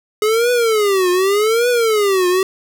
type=tone with vibrato; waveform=square; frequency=419.2 Hz; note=G#4; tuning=16 cents sharp; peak=-13 dBFS; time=0.22-2.43 s; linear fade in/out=2 ms; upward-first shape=triangle; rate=0.85 Hz; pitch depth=290 cents each way; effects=none